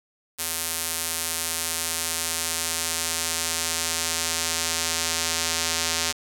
square tone with band-pass filter sweep, 82.5 Hz, E2, 2 cents sharp, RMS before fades -27 dBFS, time 0.38-6.13 s, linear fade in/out 20 ms, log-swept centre 11000 to 6200 Hz, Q 0.96, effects none

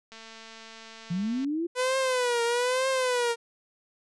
click train, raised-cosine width 0.2 ms, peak -29 dBFS, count 298, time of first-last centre 0.12-1.446 s, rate 224 Hz
sine linear sweep, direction up, 164.81 to 349.2 Hz, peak -26 dBFS, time 1.1-1.67 s, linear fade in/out 10 ms
sawtooth tone with vibrato, 497.9 Hz, B4, 14 cents sharp, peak -20 dBFS, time 1.75-3.36 s, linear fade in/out 50 ms, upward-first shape triangle, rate 1.1 Hz, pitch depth 120 cents each way
effects resampled to 24000 Hz

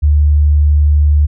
sine tone, 74 Hz, D2, 14 cents sharp, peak -6 dBFS, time 0.02-1.27 s, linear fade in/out 20 ms, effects none

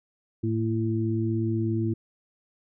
sine tone cluster, 109.9 / 226.9 / 334.8 Hz, A2 / A#3 / E4, -2 / -47 / +27 cents, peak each -26 / -30 / -28 dBFS, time 0.43-1.94 s, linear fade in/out 10 ms, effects none

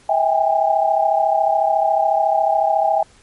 sine tone cluster, 647 / 784 / 818 Hz, E5 / G5 / G#5, -32 / 0 / -26 cents, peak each -18 dBFS, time 0.09-3.03 s, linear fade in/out 5 ms, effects pink hiss -51 dBFS RMS until 3.22 s + MP3 48 kbps

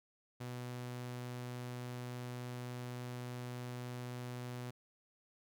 sawtooth tone, 123.47 Hz, B2, in tune, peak -38 dBFS, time 0.4-4.71 s, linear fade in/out 10 ms, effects none

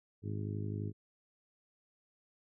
harmonic tone, 51.8 Hz, G#1, 4 cents flat, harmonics 2 / 3 / 4 / 5 / 6 / 7 / 8, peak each -37 / -44 / -45 / -48 / -47 / -51 / -49 dBFS, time 0.22-0.93 s, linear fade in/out 50 ms, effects none

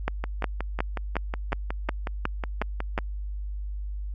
two click trains, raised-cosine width 0.5 ms, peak -10 / -15 dBFS, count 9 / 16, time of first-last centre 0.08-2.979 / 0.24-2.987 s, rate 2.76 / 5.46 Hz, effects added 50 Hz sine -30 dBFS peak until 4.14 s

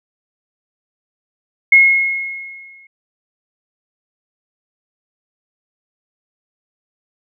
sine tone with exponential decay, 2164 Hz, C#7, 42 cents flat, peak -3 dBFS, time 1.72-2.87 s, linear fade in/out 5 ms, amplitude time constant 250 ms, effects none

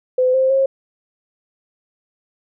sine tone with pitch steps, 509 / 525 / 538 Hz, C5 / C5 / C5, -48 / +6 / +48 cents, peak -12 dBFS, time 0.18-0.66 s, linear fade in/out 5 ms, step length 160 ms, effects none

